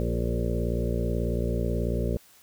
harmonic tone with a mistuned harmonic, 58.3 Hz, A#1, 1 cent sharp, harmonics 1 / 2 / 3 / 4 / 6 / 7 / 8 / 9 / 10, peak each -28 / -31 / -33 / -34 / -36 / -36 / -37 / -38 / -38 dBFS, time 0-2.17 s, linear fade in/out 0 ms, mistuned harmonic 7, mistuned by +18 cents, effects white hiss -56 dBFS RMS until 2.42 s

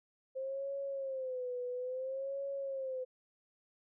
sine tone with vibrato, 523.3 Hz, C5, in tune, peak -36 dBFS, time 0.35-3.05 s, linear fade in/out 20 ms, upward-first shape sine, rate 0.59 Hz, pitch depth 100 cents each way, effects none

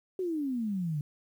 sine exponential sweep, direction down, 382.6 to 141.9 Hz, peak -29 dBFS, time 0.19-1.01 s, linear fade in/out 2 ms, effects 10-bit

